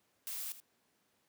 blue noise with echo, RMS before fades -41 dBFS, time 0.27-0.52 s, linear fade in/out 0 ms, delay 81 ms, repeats 1, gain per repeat -13 dB, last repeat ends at 0.601 s, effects pink hiss -75 dBFS RMS until 1.28 s + high-pass 150 Hz 12 dB/octave

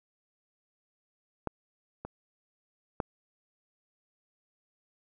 clicks, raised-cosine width 1 ms, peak -17 / -24 / -15 dBFS, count 3, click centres 1.473 / 2.05 / 3.002 s, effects none

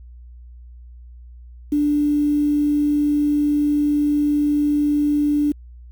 sine tone with quantisation, 293.7 Hz, D4, in tune, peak -15 dBFS, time 1.72-5.52 s, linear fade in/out 5 ms, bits 7, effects added 60 Hz sine -38 dBFS peak until 5.91 s

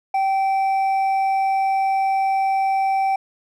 sine tone with hard clipping, 775 Hz, G5, 20 cents flat, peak -18 dBFS, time 0.14-3.16 s, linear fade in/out 5 ms, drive 4 dB, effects none

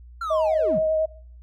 triangle linear sweep, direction down, 1400 to 138.59 Hz, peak -24 dBFS, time 0.21-0.79 s, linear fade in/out 5 ms
sine tone with vibrato, 630 Hz, D#5, 21 cents sharp, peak -19 dBFS, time 0.3-1.06 s, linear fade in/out 10 ms, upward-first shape triangle, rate 10 Hz, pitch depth 19 cents each way
effects noise-tail reverb RT60 0.5 s tail -20 dB re dry + added 60 Hz sine -42 dBFS peak until 1.42 s

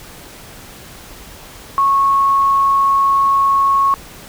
sine tone, 1100 Hz, C#6, 14 cents flat, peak -10 dBFS, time 1.78-3.94 s, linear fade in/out 0 ms, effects pink hiss -37 dBFS RMS until 4.28 s

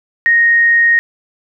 sine tone, 1864.7 Hz, A#6, in tune, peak -7 dBFS, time 0.26-0.99 s, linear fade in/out 0 ms, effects none

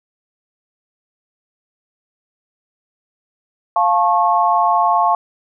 sine chord, F augmented, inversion none, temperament just, 698.5 / 873.1 / 1091.3 Hz, F5 / A5 / C#6, 0 / -14 / -27 cents, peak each -16 dBFS, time 3.76-5.15 s, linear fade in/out 2 ms, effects none

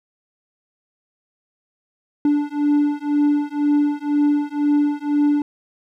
triangle beating tone pair, 291.4 / 293.4 Hz, D4 / D4, -13 / -2 cents, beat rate 2 Hz, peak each -17 dBFS, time 2.25-5.42 s, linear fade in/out 2 ms, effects none

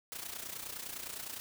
white noise with amplitude modulation, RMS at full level -40 dBFS, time 0.12-1.4 s, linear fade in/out 0 ms, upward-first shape sine, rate 29.8 Hz, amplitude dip 70%, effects none

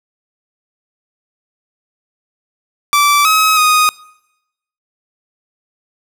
sawtooth tone with pitch steps, 1163 / 1276 / 1244 Hz, D6 / D#6 / D#6, -17 / +43 / -1 cents, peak -5 dBFS, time 2.93-3.89 s, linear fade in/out 0 ms, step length 320 ms, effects noise-tail reverb RT60 0.9 s tail -24 dB re dry

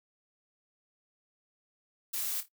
blue noise with echo, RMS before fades -34 dBFS, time 2.13-2.41 s, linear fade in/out 10 ms, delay 26 ms, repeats 3, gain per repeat -11 dB, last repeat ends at 2.488 s, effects noise-tail reverb RT60 0.1 s tail -21 dB re dry

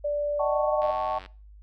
sine tone with pitch glide, 585 to 603.9 Hz, D5 to D5, -7 to +48 cents, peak -24 dBFS, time 0.04-0.91 s, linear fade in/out 10 ms, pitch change +55 cents, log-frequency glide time 0.4-0.73 s
sine chord, D# half-diminished seventh, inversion none, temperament equal with one note detuned, 622.3 / 755.5 / 880 / 1108.7 Hz, D#5 / F#5 / A5 / C#6, 0 / +36 / 0 / 0 cents, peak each -31 dBFS, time 0.39-1.19 s, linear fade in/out 10 ms
click train, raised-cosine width 0.3 ms, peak -27 dBFS, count 42, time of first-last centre 0.82-1.261 s, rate 93 Hz
effects noise-tail reverb RT60 0.4 s tail -23 dB re dry + added 51 Hz sine -46 dBFS peak until 1.62 s

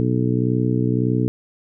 harmonic tone, 61.74 Hz, B1, in tune, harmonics 2 / 3 / 4 / 5 / 6 / 7, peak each -20 / -25 / -23 / -24 / -31 / -27 dBFS, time 0-1.28 s, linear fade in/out 0 ms, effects none

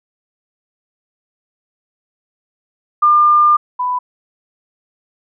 sine tone pair in turn, 1200 / 994.6 Hz, D6 / B5, +37 / +12 cents, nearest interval minor third, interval 325 cents, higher first, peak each -7 / -15 dBFS, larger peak first, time 3.02-3.57 / 3.79-3.99 s, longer first, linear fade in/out 10 ms, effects none

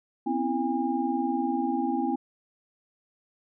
sine tone cluster, 249.2 / 269.4 / 329.6 / 811 Hz, B3 / C#4 / E4 / G#5, +16 / -49 / 0 / -41 cents, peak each -30 dBFS, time 0.26-2.16 s, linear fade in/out 10 ms, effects none

